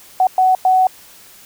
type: tone bursts at uneven times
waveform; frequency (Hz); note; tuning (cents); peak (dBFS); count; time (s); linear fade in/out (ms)
sine; 747; F#5; +16; -9; 3; 0.2-0.27 / 0.38-0.55 / 0.65-0.87; 2
effects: white hiss -43 dBFS RMS until 1.45 s